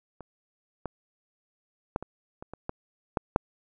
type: clicks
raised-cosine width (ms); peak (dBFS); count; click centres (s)
1; -28 / -18 / -13 / -23 / -26 / -25 / -17 / -11 / -6; 9; 0.207 / 0.857 / 1.961 / 2.026 / 2.425 / 2.536 / 2.694 / 3.172 / 3.361
effects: none